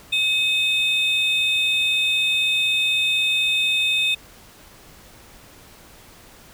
triangle tone pair together, 2558 / 3618 Hz, D#7 / A7, +47 / +48 cents, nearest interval tritone, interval 601 cents, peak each -19 / -19 dBFS, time 0.12-4.15 s, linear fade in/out 10 ms, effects pink hiss -47 dBFS RMS until 6.53 s

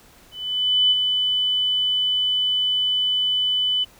sine tone with ADSR envelope, 3000 Hz, F#7, 23 cents sharp, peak -13 dBFS, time 0.31-3.85 s, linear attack 600 ms, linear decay 30 ms, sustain -5 dB, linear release 21 ms, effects pink hiss -51 dBFS RMS until 3.99 s

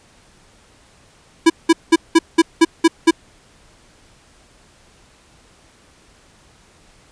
square tone bursts, 329.6 Hz, E4, in tune, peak -7 dBFS, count 8, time 1.46-3.11 s, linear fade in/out 10 ms, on 40 ms, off 190 ms, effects pink hiss -51 dBFS RMS until 7.11 s + resampled to 22050 Hz

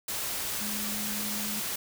sine tone in noise, 209.8 Hz, G#3, 18 cents sharp, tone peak -37 dBFS, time 0.61-1.6 s, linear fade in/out 5 ms, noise white, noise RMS -33 dBFS, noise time 0.08-1.76 s, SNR -7 dB, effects none

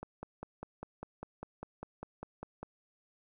click train, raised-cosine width 1 ms, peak -27 dBFS, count 14, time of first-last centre 0.03-2.63 s, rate 5 Hz, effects none

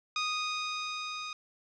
15% pulse tone with level ramp, 1241 Hz, D#6, 5 cents flat, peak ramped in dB -23 to -31 dBFS, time 0.16-1.33 s, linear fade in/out 2 ms, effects resampled to 16000 Hz + 10-bit

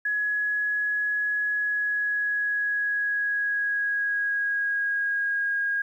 sine tone with pitch glide, 1682 to 1633.2 Hz, G#6 to G#6, +22 to -29 cents, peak -23 dBFS, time 0.05-5.82 s, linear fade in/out 5 ms, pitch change -51 cents, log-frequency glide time 1.51-5.59 s, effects 10-bit

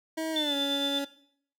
25% pulse tone with pitch glide, 320 to 280.2 Hz, D#4 to C#4, +49 to +19 cents, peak -26 dBFS, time 0.17-1.05 s, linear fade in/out 10 ms, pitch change -230 cents, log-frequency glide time 0.32-0.55 s
sine tone with tremolo, 3520 Hz, A7, in tune, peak -25 dBFS, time 0.36-0.99 s, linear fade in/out 2 ms, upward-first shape sine, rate 8.7 Hz, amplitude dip 40%
effects noise-tail reverb RT60 0.6 s tail -17 dB re dry

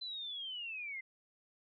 sine linear sweep, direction down, 4064 to 2048 Hz, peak -40 dBFS, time 0.01-1.01 s, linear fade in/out 10 ms, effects none

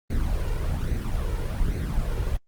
brown noise with flanger, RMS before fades -25 dBFS, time 0.1-2.37 s, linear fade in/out 5 ms, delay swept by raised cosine 0.47 to 2.17 ms, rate 1.2 Hz, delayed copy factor +0.65, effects Opus 24 kbps

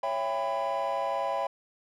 triangle chord, C# half-diminished seventh, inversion none, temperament just, 554.4 / 665.2 / 798.3 / 997.9 Hz, C#5 / E5 / G5 / B5, 0 / +16 / +31 / +18 cents, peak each -30 dBFS, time 0.03-1.47 s, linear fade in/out 5 ms, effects tanh soft clip ceiling -21 dBFS

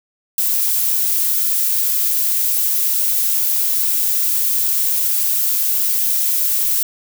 violet noise, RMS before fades -17 dBFS, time 0.38-6.83 s, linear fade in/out 2 ms, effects none

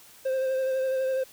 triangle tone with vibrato, 525 Hz, C5, 6 cents sharp, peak -22 dBFS, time 0.25-1.24 s, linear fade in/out 10 ms, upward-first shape sine, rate 12 Hz, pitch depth 21 cents each way, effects white hiss -52 dBFS RMS until 1.32 s

